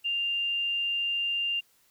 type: tone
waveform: sine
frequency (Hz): 2794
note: F7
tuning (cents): 0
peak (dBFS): -26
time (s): 0.04-1.61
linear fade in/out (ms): 20
effects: white hiss -65 dBFS RMS until 1.9 s